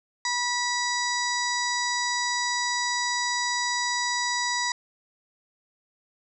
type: harmonic tone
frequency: 975 Hz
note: B5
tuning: 23 cents flat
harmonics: 1 / 2 / 4 / 5 / 6 / 7 / 8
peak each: -29 / -29 / -34 / -32 / -35 / -37 / -38 dBFS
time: 0.25-4.72 s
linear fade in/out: 2 ms
effects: none